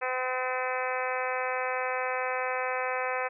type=harmonic tone; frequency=255.4 Hz; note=C4; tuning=42 cents flat; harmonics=2 / 3 / 4 / 5 / 6 / 7 / 8 / 9 / 10; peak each=-33 / -35 / -36 / -37 / -38 / -38 / -39 / -40 / -40 dBFS; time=0.01-3.29 s; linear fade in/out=20 ms; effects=none